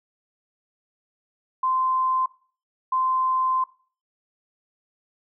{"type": "tone bursts at uneven times", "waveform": "sine", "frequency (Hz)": 1037, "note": "C6", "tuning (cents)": -16, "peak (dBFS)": -20, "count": 2, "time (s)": [[1.63, 2.26], [2.92, 3.64]], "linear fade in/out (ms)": 5, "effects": ["noise-tail reverb RT60 0.4 s tail -18 dB re dry"]}